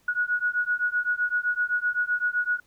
sine beating tone pair, 1455 / 1462.8 Hz, F#6 / F#6, -29 / -20 cents, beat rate 7.8 Hz, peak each -26 dBFS, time 0.08-2.6 s, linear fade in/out 5 ms, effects pink hiss -64 dBFS RMS until 2.66 s

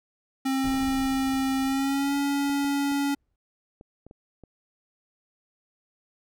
square tone with pitch glide, 266.8 to 281.7 Hz, C4 to C#4, +34 to +28 cents, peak -24 dBFS, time 0.45-3.15 s, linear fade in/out 10 ms, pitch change +94 cents, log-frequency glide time 1.63-2.15 s
brown noise with exponential decay, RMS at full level -35 dBFS, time 0.64-3.36 s, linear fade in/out 2 ms, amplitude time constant 590 ms
clicks, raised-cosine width 2 ms, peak -33 dBFS, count 7, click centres 2.496 / 2.645 / 2.918 / 3.811 / 4.066 / 4.111 / 4.437 s
effects none

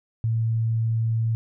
sine tone, 113.2 Hz, A2, 50 cents sharp, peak -20 dBFS, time 0.24-1.35 s, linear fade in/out 0 ms, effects none

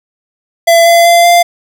square tone with pitch steps, 674 / 680.7 / 687.4 / 694.2 Hz, E5 / F5 / F5 / F5, +38 / -45 / -28 / -11 cents, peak -4 dBFS, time 0.67-1.43 s, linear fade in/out 10 ms, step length 190 ms, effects none

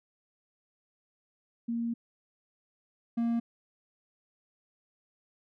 sine / triangle tone pair in turn, 233.1 / 233.1 Hz, A#3 / A#3, 0 / 0 cents, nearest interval unison, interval 0 cents, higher neither, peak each -29 / -24 dBFS, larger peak second, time 1.68-1.94 / 3.17-3.4 s, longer first, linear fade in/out 10 ms, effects none

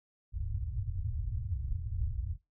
white low-pass noise, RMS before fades -35 dBFS, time 0.32-2.38 s, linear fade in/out 50 ms, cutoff 110 Hz, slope 48 dB/octave, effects noise-tail reverb RT60 0.2 s tail -19 dB re dry

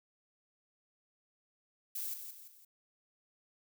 violet noise with echo, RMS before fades -39 dBFS, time 1.95-2.14 s, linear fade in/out 5 ms, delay 170 ms, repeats 3, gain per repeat -7 dB, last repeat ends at 2.65 s, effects none

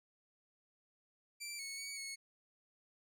15% pulse tone with pitch steps, 2344 / 2205 / 2249 / 2193 Hz, D7 / C#7 / C#7 / C#7, -4 / -10 / +24 / -19 cents, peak -36 dBFS, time 1.4-2.16 s, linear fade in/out 20 ms, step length 190 ms, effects none

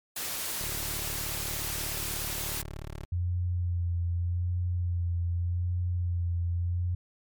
white noise, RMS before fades -34 dBFS, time 0.16-2.62 s, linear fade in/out 5 ms
15% pulse tone, 36.71 Hz, D1, in tune, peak -31 dBFS, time 0.61-3.05 s, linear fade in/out 0 ms
sine tone with vibrato, 87.5 Hz, F2, 4 cents sharp, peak -26 dBFS, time 3.12-6.95 s, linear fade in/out 5 ms, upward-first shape sine, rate 0.84 Hz, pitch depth 27 cents each way
effects MP3 96 kbps

